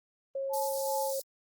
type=tone with pitch glide; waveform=sine; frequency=543 to 539.9 Hz; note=C#5 to C#5; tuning=-36 to -46 cents; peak=-31 dBFS; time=0.35-1.2 s; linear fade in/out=5 ms; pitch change=-10 cents; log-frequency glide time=0.61-0.94 s
type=tone with tremolo; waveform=sine; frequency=862 Hz; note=A5; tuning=36 cents flat; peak=-31 dBFS; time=0.49-1.14 s; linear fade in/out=50 ms; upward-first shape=sine; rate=2.6 Hz; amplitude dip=70%
type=high-pass noise; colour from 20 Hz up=white; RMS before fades=-39 dBFS; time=0.53-1.22 s; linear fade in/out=10 ms; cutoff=4300 Hz; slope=48 dB/octave
effects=Opus 32 kbps